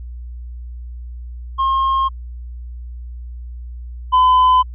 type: tone pair in turn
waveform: triangle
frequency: 1071 / 1013 Hz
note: C6 / B5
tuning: +40 / +44 cents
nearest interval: minor second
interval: 96 cents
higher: first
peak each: -12 / -7 dBFS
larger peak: second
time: 1.58-2.09 / 4.12-4.63 s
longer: neither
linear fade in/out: 20 ms
effects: added 60 Hz sine -28 dBFS peak until 4.74 s + resampled to 8000 Hz